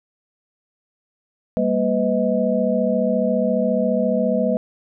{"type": "tone cluster", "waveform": "sine", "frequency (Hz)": [198.7, 233.2, 502, 634], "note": ["G3", "A#3", "B4", "D#5"], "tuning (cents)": [24, 1, 28, 32], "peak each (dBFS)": -22, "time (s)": [1.57, 4.57], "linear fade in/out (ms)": 0, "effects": []}